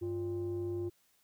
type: tone pair together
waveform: sine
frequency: 98 / 349.2 Hz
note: G2 / F4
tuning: 0 / 0 cents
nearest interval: octave + minor seventh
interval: 2200 cents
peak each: -38 / -33 dBFS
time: 0.01-0.9 s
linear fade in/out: 20 ms
effects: tanh soft clip ceiling -30 dBFS + white hiss -71 dBFS RMS until 1.23 s